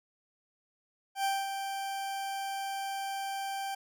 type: tone with ADSR envelope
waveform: 40% pulse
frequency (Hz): 784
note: G5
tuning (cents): 0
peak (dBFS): -26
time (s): 1.15-3.75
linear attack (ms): 94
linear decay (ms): 220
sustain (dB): -7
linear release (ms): 7
effects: none